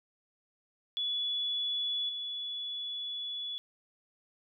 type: tone with level steps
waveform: sine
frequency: 3417 Hz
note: G#7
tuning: 49 cents sharp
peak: -30 / -35 dBFS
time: 0.97-3.58 s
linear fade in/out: 0 ms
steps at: 2.09 s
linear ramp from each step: 2 ms
effects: none